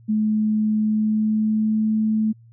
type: tone with pitch glide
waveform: sine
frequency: 214.8 to 217.5 Hz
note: A3 to A3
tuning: -41 to -20 cents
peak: -17 dBFS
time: 0.08-2.33 s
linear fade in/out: 20 ms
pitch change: +21 cents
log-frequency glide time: 0.8-1.96 s
effects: added 115 Hz sine -46 dBFS peak until 2.52 s